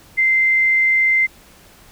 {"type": "tone", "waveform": "sine", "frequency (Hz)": 2081, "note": "C7", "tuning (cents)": -10, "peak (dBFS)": -12, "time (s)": [0.17, 1.27], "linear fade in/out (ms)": 20, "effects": ["pink hiss -47 dBFS RMS until 1.91 s"]}